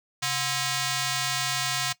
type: ring-modulated tone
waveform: 5% pulse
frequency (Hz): 588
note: D5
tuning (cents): +2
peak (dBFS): -11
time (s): 0.22-1.93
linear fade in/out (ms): 10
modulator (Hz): 454
effects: noise-tail reverb RT60 0.1 s tail -17 dB re dry